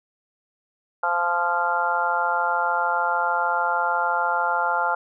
harmonic tone, 173.5 Hz, F3, 11 cents flat, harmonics 3 / 4 / 5 / 6 / 7 / 8, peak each -31 / -28 / -24 / -30 / -32 / -24 dBFS, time 1.03-4.95 s, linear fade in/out 5 ms, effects none

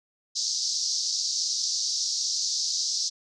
white band-pass noise, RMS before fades -28 dBFS, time 0.35-3.1 s, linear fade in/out 20 ms, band 4400 to 6100 Hz, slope 48 dB/octave, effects none

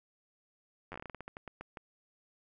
slowing click train, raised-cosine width 0.5 ms, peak -28 dBFS, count 16, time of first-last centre 0.92-1.772 s, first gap 10 ms, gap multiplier 1.22, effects none

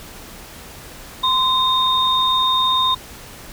sine tone pair together, 1032 / 3681 Hz, C6 / A#7, -24 / -23 cents, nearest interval octave + minor seventh, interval 2201 cents, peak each -17 dBFS, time 1.23-2.95 s, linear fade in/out 10 ms, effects pink hiss -38 dBFS RMS until 3.52 s

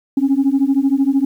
sine beating tone pair, 267.2 / 280.2 Hz, C4 / C#4, +36 / +19 cents, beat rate 13 Hz, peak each -14 dBFS, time 0.17-1.25 s, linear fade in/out 5 ms, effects tanh soft clip ceiling -7 dBFS + 8-bit

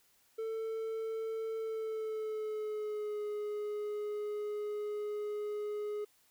triangle tone with pitch glide, 445.6 to 418.2 Hz, A4 to G#4, +22 to +12 cents, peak -33 dBFS, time 0.38-6.05 s, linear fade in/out 10 ms, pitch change -110 cents, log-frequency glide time 1.58-3.22 s, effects white hiss -69 dBFS RMS until 6.3 s

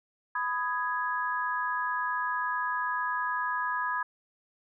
sine chord, G# minor, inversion first, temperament just, 996.7 / 1245.9 / 1661.2 Hz, B5 / D#6 / G#6, +16 / +2 / 0 cents, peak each -31 / -34 / -32 dBFS, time 0.35-4.03 s, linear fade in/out 5 ms, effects none

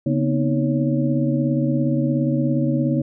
sine tone cluster, 140.6 / 242 / 259.1 / 312.1 / 555 Hz, C#3 / B3 / C4 / D#4 / C#5, +25 / -35 / -17 / +5 / +2 cents, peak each -21 / -22 / -28 / -23 / -28 dBFS, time 0.06-3.02 s, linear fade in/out 5 ms, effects none

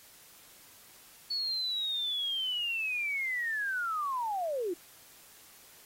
sine linear sweep, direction down, 4434 to 326.6 Hz, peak -30 dBFS, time 1.3-4.74 s, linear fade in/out 10 ms, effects white hiss -56 dBFS RMS until 5.85 s + AAC 48 kbps

